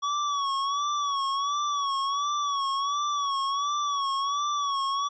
square tone with vibrato, 1131 Hz, C#6, 34 cents sharp, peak -26 dBFS, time 0.02-5.09 s, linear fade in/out 20 ms, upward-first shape sine, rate 1.4 Hz, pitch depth 66 cents each way, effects resampled to 16000 Hz

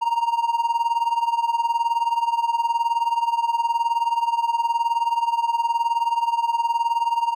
triangle tone with tremolo, 932.3 Hz, A#5, in tune, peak -13 dBFS, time 0.01-7.35 s, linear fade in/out 20 ms, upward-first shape triangle, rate 19 Hz, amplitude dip 90%, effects none

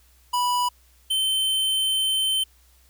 square tone pair in turn, 983 / 3089 Hz, B5 / G7, -8 / -26 cents, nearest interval octave + minor sixth, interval 1982 cents, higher second, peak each -21 dBFS, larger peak neither, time 0.33-0.69 / 1.1-2.44 s, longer second, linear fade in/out 10 ms, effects added 62 Hz sine -56 dBFS peak until 2.89 s + white hiss -60 dBFS RMS until 2.89 s

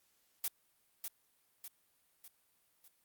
blue noise with echo, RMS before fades -35 dBFS, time 0.44-0.48 s, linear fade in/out 2 ms, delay 600 ms, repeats 4, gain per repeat -6 dB, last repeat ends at 2.88 s, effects white hiss -74 dBFS RMS until 3.04 s + Opus 48 kbps

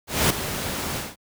pink noise with ADSR envelope, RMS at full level -17 dBFS, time 0.07-1.16 s, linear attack 230 ms, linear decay 8 ms, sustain -11 dB, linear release 190 ms, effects high-pass 60 Hz 12 dB/octave

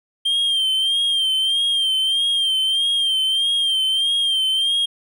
triangle tone with vibrato, 3170 Hz, G7, 19 cents sharp, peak -15 dBFS, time 0.25-4.86 s, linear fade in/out 10 ms, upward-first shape sine, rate 1.6 Hz, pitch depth 52 cents each way, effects none

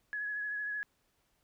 sine tone with vibrato, 1684 Hz, G#6, 24 cents sharp, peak -34 dBFS, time 0.13-0.83 s, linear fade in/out 0 ms, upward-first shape triangle, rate 13 Hz, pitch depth 28 cents each way, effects pink hiss -75 dBFS RMS until 1.43 s

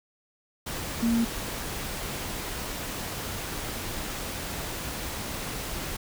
sine tone in noise, 231.7 Hz, A#3, 10 cents flat, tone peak -21 dBFS, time 1.02-1.25 s, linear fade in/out 10 ms, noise pink, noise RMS -34 dBFS, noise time 0.66-5.97 s, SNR +10 dB, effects none

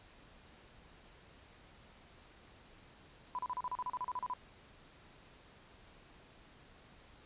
sine tone bursts, 998 Hz, B5, 18 cents sharp, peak -35 dBFS, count 14, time 3.35-4.336 s, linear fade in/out 0 ms, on 37 ms, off 36 ms, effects pink hiss -60 dBFS RMS until 7.25 s + resampled to 8000 Hz

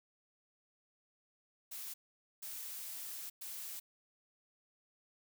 blue noise bursts at uneven times, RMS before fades -45 dBFS, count 3, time 1.71-1.94 / 2.42-3.3 / 3.41-3.8 s, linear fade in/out 10 ms, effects none

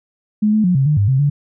sine tone with pitch steps, 211.7 / 215.6 / 179.7 / 135 / 150 / 101.1 / 132.6 / 144.1 Hz, G#3 / A3 / F3 / C#3 / D3 / G#2 / C3 / D3, +33 / -35 / +50 / -45 / +37 / -46 / +23 / -33 cents, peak -11 dBFS, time 0.42-1.3 s, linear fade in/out 10 ms, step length 110 ms, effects none

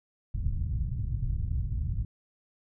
white low-pass noise, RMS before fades -30 dBFS, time 0.34-2.05 s, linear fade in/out 2 ms, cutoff 110 Hz, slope 24 dB/octave, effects none

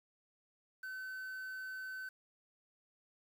triangle tone with quantisation, 1524 Hz, G6, 49 cents flat, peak -40 dBFS, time 0.83-2.09 s, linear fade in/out 5 ms, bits 10, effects none

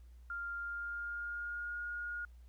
sine tone with pitch glide, 1396.9 to 1431.2 Hz, F6 to F6, 0 to +42 cents, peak -38 dBFS, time 0.3-2.25 s, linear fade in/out 2 ms, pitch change +42 cents, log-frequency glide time 0.56-1.79 s, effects added 60 Hz sine -53 dBFS peak until 2.48 s + pink hiss -75 dBFS RMS until 2.48 s

